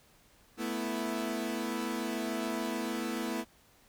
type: chord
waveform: sawtooth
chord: A suspended second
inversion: none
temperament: equal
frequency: 220 / 246.9 / 329.6 Hz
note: A3 / B3 / E4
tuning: 0 / 0 / 0 cents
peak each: -33 dBFS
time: 0.57-3.45 s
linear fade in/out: 50 ms
effects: pink hiss -63 dBFS RMS until 3.88 s